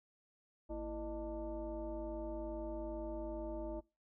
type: tone with frequency modulation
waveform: sine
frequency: 331.2 Hz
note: E4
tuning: 8 cents sharp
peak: -39 dBFS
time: 0.69-3.81 s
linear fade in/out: 20 ms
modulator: 280 Hz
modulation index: 1.4
effects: noise-tail reverb RT60 0.3 s tail -24 dB re dry